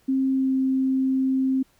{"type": "tone with pitch glide", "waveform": "sine", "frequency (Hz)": [265.9, 263.8], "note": ["C4", "C4"], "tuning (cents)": [28, 14], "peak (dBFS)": -19, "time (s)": [0.08, 1.63], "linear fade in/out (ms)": 10, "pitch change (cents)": -14, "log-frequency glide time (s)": [0.31, 0.53], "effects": ["pink hiss -62 dBFS RMS until 1.79 s"]}